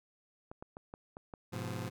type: clicks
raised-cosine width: 1 ms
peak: -31 dBFS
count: 6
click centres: 0.515 / 0.625 / 0.769 / 0.939 / 1.169 / 1.338 s
type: chord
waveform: sawtooth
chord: F diminished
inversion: first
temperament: just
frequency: 104.77 / 125.72 / 174.61 Hz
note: Ab2 / Cb3 / F3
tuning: +16 / +31 / 0 cents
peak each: -37 / -37 / -40 dBFS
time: 1.52-1.9 s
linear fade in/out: 20 ms
effects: none